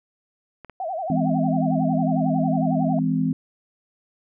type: clicks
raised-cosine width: 0.5 ms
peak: -25 dBFS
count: 2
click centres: 0.647 / 0.697 s
type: tone with vibrato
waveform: sine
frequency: 700 Hz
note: F5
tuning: 4 cents sharp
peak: -25 dBFS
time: 0.8-2.99 s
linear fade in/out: 2 ms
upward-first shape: sine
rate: 11 Hz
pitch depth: 190 cents each way
type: chord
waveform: sine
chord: E augmented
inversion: none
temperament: just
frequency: 164.81 / 206 / 257.5 Hz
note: E3 / G#3 / B#3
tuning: 0 / -14 / -28 cents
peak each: -23 / -26 / -22 dBFS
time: 1.1-3.33 s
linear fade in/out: 2 ms
effects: none